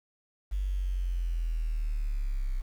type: linear sweep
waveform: sine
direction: down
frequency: 49 to 31.75 Hz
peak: -27 dBFS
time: 0.51-2.62 s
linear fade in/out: 20 ms
effects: 9-bit